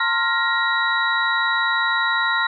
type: tone cluster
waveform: sine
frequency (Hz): 906 / 1058 / 1397 / 1885 / 3903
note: A#5 / C6 / F6 / A#6 / B7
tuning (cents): -50 / +19 / 0 / +19 / -21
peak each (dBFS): -27 / -25 / -22 / -22 / -26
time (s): 0-2.47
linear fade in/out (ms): 5
effects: none